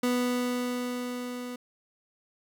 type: tone with level ramp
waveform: 30% pulse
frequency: 246.9 Hz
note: B3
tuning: in tune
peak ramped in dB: -21 to -33 dBFS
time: 0.03-1.56 s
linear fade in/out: 5 ms
effects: none